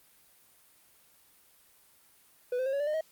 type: tone with pitch steps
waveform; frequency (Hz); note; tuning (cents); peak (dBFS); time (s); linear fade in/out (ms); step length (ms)
triangle; 494.4 / 515.4 / 537.3 / 560.1 / 583.9 / 608.7 / 634.5; B4 / C5 / C5 / C#5 / D5 / D#5 / D#5; +2 / -26 / +46 / +18 / -10 / -38 / +34; -26; 2.52-3.01; 5; 70
effects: white hiss -62 dBFS RMS until 3.11 s + Opus 32 kbps